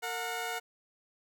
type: tone pair together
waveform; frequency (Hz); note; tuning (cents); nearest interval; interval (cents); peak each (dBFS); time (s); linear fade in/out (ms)
15% pulse; 457.2 / 725.8; A#4 / F#5; -34 / -34; minor sixth; 800; -32 / -29; 0.02-0.6; 20
effects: none